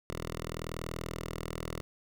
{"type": "tone with notch filter", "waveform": "5% pulse", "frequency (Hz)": 40.56, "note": "E1", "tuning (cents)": -27, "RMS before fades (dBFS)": -39, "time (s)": [0.1, 1.81], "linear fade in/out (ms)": 0, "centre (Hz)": 250, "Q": 1.8, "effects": []}